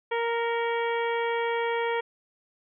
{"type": "harmonic tone with a mistuned harmonic", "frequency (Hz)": 466.2, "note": "A#4", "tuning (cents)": 0, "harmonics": [1, 2, 3, 4, 5, 6, 7], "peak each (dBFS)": [-27, -30, -38, -35, -37, -45, -43], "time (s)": [0.11, 2.01], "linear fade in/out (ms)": 10, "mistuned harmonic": 5, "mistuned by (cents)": -33, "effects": []}